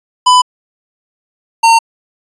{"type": "tone pair in turn", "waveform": "square", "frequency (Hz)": [999, 912.4], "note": ["B5", "A#5"], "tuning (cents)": [20, -37], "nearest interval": "major second", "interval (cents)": 157, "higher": "first", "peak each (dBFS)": -5, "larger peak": "neither", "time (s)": [[0.26, 0.42], [1.63, 1.79]], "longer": "neither", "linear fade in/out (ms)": 10, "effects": ["resampled to 22050 Hz"]}